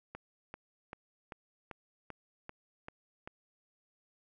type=click train; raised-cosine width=0.5 ms; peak=-28 dBFS; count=9; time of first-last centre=0.15-3.275 s; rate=2.56 Hz; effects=none